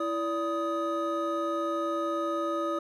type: tone cluster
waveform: triangle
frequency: 332 / 578 / 1251 Hz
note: E4 / D5 / D#6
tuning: +12 / -28 / +9 cents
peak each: -30 / -30 / -30 dBFS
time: 0-2.79 s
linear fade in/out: 5 ms
effects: none